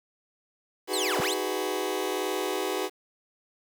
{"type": "chord", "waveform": "sawtooth", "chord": "G# minor seventh", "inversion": "second", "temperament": "just", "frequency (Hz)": [311.5, 373.8, 415.3, 498.4], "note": ["D#4", "F#4", "G#4", "B4"], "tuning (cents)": [2, 18, 0, 16], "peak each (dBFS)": [-32, -27, -29, -30], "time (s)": [0.87, 2.9], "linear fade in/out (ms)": 50}
{"type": "linear two-way sweep", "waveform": "25% pulse", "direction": "down then up", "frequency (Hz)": [4500, 85.6, 4500], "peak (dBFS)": -24, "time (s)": [0.93, 1.34], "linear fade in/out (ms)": 5, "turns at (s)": 1.2}
{"effects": ["8-bit"]}